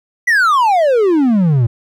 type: exponential sweep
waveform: triangle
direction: down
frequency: 2006 to 110 Hz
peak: -7 dBFS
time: 0.27-1.67 s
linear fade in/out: 10 ms
effects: none